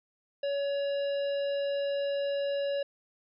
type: harmonic tone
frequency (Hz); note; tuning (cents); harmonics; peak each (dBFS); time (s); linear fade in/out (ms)
563; C#5; +27; 1 / 3 / 5 / 7 / 9; -28 / -45 / -44 / -47 / -54; 0.43-2.83; 5
effects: none